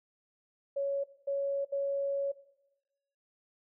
sine tone bursts at uneven times, 557 Hz, C#5, 8 cents sharp, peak -29 dBFS, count 3, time 0.76-1.04 / 1.27-1.65 / 1.72-2.32 s, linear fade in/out 10 ms, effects noise-tail reverb RT60 0.9 s tail -17 dB re dry

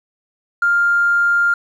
triangle tone, 1400 Hz, F6, 4 cents sharp, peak -8 dBFS, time 0.62-1.54 s, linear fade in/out 5 ms, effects tanh soft clip ceiling -10 dBFS

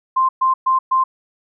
sine tone bursts, 1046.5 Hz, C6, in tune, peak -12 dBFS, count 4, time 0.16-1.04 s, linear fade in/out 10 ms, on 130 ms, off 120 ms, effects none

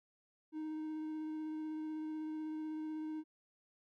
triangle tone with vibrato, 311.1 Hz, D#4, in tune, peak -37 dBFS, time 0.52-3.24 s, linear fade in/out 50 ms, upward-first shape sine, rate 16 Hz, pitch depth 11 cents each way, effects none

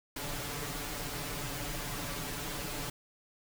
pink noise with comb filter, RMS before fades -38 dBFS, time 0.16-2.9 s, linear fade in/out 5 ms, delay 6.9 ms, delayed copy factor +0.8, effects none

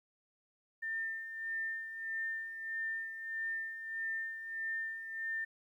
sine tone with tremolo, 1801 Hz, A6, 40 cents sharp, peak -34 dBFS, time 0.82-5.45 s, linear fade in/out 10 ms, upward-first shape sine, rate 1.6 Hz, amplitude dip 60%, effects 12-bit

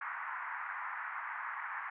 pink band-pass noise, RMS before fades -41 dBFS, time 0.01-1.9 s, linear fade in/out 5 ms, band 910 to 2000 Hz, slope 48 dB/octave, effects none

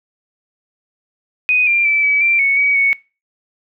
sine tone with pitch steps, 2494 / 2382 / 2319 / 2286 / 2356 / 2215 / 2264 / 2220 Hz, D#7 / D7 / D7 / D7 / D7 / C#7 / C#7 / C#7, +3 / +24 / -22 / -47 / +5 / -2 / +36 / +2 cents, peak -11 dBFS, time 1.49-2.93 s, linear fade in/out 0 ms, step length 180 ms, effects noise-tail reverb RT60 0.3 s tail -22 dB re dry

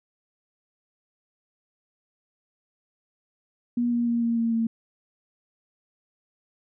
sine tone with pitch steps, 240.2 / 237.6 / 235 / 232.4 / 229.9 / 227.4 Hz, B3 / A#3 / A#3 / A#3 / A#3 / A#3, -48 / +33 / +14 / -5 / -24 / -43 cents, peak -21 dBFS, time 3.77-4.67 s, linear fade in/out 5 ms, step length 150 ms, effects none

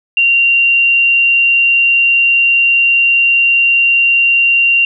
sine tone, 2765 Hz, F7, 18 cents flat, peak -7 dBFS, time 0.17-4.85 s, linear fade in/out 2 ms, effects none

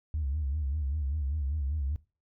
sine tone with vibrato, 72.3 Hz, D2, 27 cents flat, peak -27 dBFS, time 0.14-1.96 s, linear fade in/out 0 ms, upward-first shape sine, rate 5.1 Hz, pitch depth 140 cents each way, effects noise-tail reverb RT60 0.3 s tail -20 dB re dry + tanh soft clip ceiling -24 dBFS

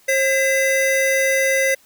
square tone pair together, 535.8 / 2023 Hz, C5 / B6, +41 / +41 cents, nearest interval octave + major seventh, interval 2300 cents, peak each -19 dBFS, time 0.08-1.75 s, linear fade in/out 10 ms, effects white hiss -54 dBFS RMS until 1.85 s

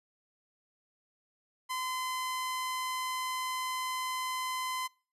sawtooth tone, 1025 Hz, C6, 36 cents flat, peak -29 dBFS, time 1.69-4.88 s, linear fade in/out 20 ms, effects noise-tail reverb RT60 0.4 s tail -26 dB re dry + resampled to 32000 Hz

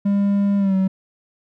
triangle tone with pitch glide, 200.6 to 190.11 Hz, G3 to F#3, +40 to +47 cents, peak -13 dBFS, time 0.05-0.88 s, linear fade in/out 10 ms, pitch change -93 cents, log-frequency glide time 0.58-0.75 s, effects none

